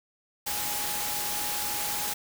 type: tone in noise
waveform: sine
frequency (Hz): 830.6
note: G#5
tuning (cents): 0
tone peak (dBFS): -38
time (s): 0.46-2.14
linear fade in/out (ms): 10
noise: white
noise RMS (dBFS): -31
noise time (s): 0.46-2.14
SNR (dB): -10
effects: none